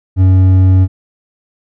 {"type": "tone with hard clipping", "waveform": "triangle", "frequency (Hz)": 93.5, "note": "F#2", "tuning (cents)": 19, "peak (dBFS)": -6, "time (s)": [0.16, 0.88], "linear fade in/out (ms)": 50, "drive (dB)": 9, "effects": []}